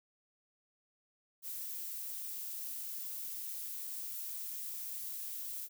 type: noise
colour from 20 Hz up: violet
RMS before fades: -42 dBFS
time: 1.42-5.69 s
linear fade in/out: 50 ms
effects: none